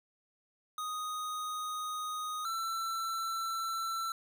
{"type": "tone pair in turn", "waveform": "square", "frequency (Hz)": [1244.5, 1339.1], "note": ["D#6", "E6"], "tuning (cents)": [0, 27], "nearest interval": "minor second", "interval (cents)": 127, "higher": "second", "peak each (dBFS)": [-36, -34], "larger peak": "second", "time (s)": [[0.78, 2.45], [2.45, 4.12]], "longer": "neither", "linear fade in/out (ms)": 2, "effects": []}